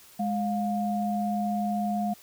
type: tone pair together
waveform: sine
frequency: 207.7 / 708.2 Hz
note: G#3 / F5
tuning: 0 / +24 cents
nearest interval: octave + major sixth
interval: 2124 cents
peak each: -27 / -29 dBFS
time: 0.19-2.14 s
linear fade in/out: 10 ms
effects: white hiss -53 dBFS RMS until 2.22 s